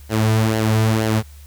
sawtooth tone with flanger, 110 Hz, A2, in tune, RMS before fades -17 dBFS, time 0.09-1.23 s, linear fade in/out 50 ms, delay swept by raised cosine 0.81 to 3.71 ms, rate 2.1 Hz, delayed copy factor -0.55, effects added 72 Hz sine -38 dBFS peak until 1.46 s + white hiss -50 dBFS RMS until 1.46 s

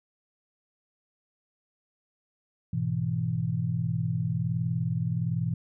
sine chord, E major, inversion first, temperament equal, 103.83 / 123.47 / 164.81 Hz, G#2 / B2 / E3, 0 / 0 / 0 cents, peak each -33 / -29 / -29 dBFS, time 2.73-5.54 s, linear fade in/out 5 ms, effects none

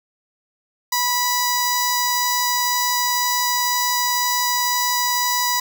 10% pulse tone with notch filter, 982 Hz, B5, 10 cents flat, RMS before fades -20 dBFS, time 0.92-5.6 s, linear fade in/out 5 ms, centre 2800 Hz, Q 0.75, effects none

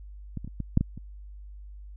clicks, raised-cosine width 5 ms, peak -20 / -26 / -26 / -19 / -7 / -13 / -26 dBFS, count 7, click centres 0.373 / 0.446 / 0.476 / 0.603 / 0.774 / 0.81 / 0.976 s, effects added 50 Hz sine -41 dBFS peak until 1.96 s

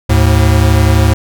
square tone pair together, 75.62 / 107.6 Hz, D#2 / A2, -49 / -38 cents, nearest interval tritone, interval 611 cents, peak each -10 dBFS, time 0.09-1.14 s, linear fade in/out 10 ms, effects none

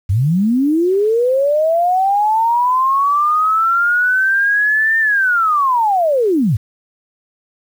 sine linear two-way sweep, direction up then down, 86.1 to 1808 to 86.1 Hz, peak -11 dBFS, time 0.09-6.57 s, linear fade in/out 10 ms, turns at 4.99 s, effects 7-bit

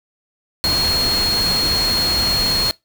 sine tone in noise, 4286 Hz, C8, 41 cents sharp, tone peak -16 dBFS, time 0.64-2.71 s, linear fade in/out 0 ms, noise pink, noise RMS -23 dBFS, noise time 0.64-2.71 s, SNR +4 dB, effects noise-tail reverb RT60 0.2 s tail -22 dB re dry

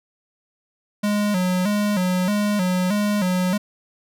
square tone with vibrato, 194.4 Hz, G3, 14 cents flat, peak -19 dBFS, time 1.03-3.58 s, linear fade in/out 10 ms, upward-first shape square, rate 1.6 Hz, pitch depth 110 cents each way, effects none

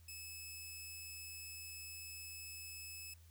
10% pulse tone, 2597 Hz, E7, 26 cents flat, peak -39 dBFS, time 0.08-3.14 s, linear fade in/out 5 ms, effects added 83 Hz sine -59 dBFS peak until 3.3 s + white hiss -70 dBFS RMS until 3.3 s

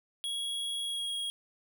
square tone with pitch glide, 3322 to 3290 Hz, G#7 to G#7, 0 to -17 cents, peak -33 dBFS, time 0.24-1.3 s, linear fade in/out 0 ms, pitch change -17 cents, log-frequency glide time 0.81-1.13 s, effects none

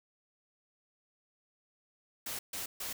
white noise bursts, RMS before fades -39 dBFS, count 3, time 2.26-2.93 s, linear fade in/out 5 ms, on 130 ms, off 140 ms, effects none

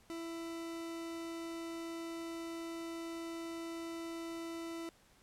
40% pulse tone, 332.3 Hz, E4, 14 cents sharp, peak -40 dBFS, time 0.1-4.89 s, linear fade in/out 0 ms, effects pink hiss -66 dBFS RMS until 5.22 s + low-pass 12000 Hz 12 dB/octave

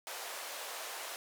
pink band-pass noise, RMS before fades -43 dBFS, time 0.07-1.16 s, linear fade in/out 0 ms, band 520 to 16000 Hz, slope 24 dB/octave, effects none

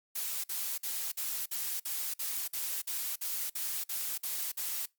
blue noise bursts, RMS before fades -35 dBFS, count 14, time 0.15-4.86 s, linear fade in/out 10 ms, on 290 ms, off 50 ms, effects noise-tail reverb RT60 0.2 s tail -23 dB re dry + Opus 48 kbps

